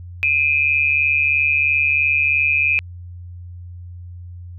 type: tone pair together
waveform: sine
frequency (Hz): 2408 / 2551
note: D7 / D#7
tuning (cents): +43 / +43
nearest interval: minor second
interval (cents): 100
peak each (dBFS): -17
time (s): 0.23-2.79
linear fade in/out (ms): 0
effects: added 88 Hz sine -32 dBFS peak until 4.58 s